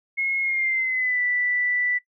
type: tone with pitch glide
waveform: sine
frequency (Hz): 2165 to 1973.9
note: C#7 to B6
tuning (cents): -41 to -1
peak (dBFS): -21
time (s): 0.17-1.99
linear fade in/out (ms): 20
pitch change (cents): -160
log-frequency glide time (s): 0.41-1.22
effects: noise-tail reverb RT60 0.1 s tail -17 dB re dry